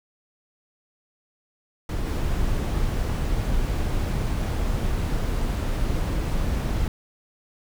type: noise with level steps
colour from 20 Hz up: brown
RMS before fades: -26 / -24 dBFS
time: 1.89-6.88 s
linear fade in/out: 2 ms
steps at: 2.05 s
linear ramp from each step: 20 ms
effects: none